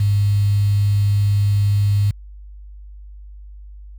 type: tone with quantisation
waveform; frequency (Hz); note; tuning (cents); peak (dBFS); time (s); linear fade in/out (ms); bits
sine; 101.7; G#2; -36; -13; 0-2.11; 5; 6
effects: added 50 Hz sine -35 dBFS peak until 3.98 s